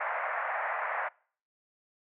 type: band-pass noise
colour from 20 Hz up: pink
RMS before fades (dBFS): -33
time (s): 0-1.09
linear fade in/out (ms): 10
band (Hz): 610 to 2100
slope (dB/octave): 48
effects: noise-tail reverb RT60 0.5 s tail -25 dB re dry